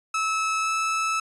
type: tone with pitch glide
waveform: 30% pulse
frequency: 1300 to 1308.3 Hz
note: E6 to E6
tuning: -24 to -13 cents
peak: -20 dBFS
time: 0.14-1.2 s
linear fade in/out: 5 ms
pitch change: +11 cents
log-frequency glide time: 0.6-0.7 s
effects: resampled to 24000 Hz